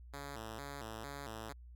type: tone with vibrato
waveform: 5% pulse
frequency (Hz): 125.2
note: B2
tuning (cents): +24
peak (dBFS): -33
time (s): 0.13-1.53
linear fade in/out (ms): 10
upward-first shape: square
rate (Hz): 2.2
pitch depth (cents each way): 210
effects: added 60 Hz sine -51 dBFS peak until 1.75 s